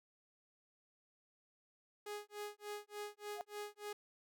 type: tone with tremolo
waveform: sawtooth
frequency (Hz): 415.3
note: G#4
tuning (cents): 0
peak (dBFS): -38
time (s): 2.06-3.93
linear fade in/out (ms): 5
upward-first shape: sine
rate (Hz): 3.4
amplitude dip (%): 100
type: tone with exponential growth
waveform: sine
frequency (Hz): 710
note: F5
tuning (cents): +28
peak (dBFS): -35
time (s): 3.33-3.41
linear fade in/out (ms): 0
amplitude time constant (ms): 16
effects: none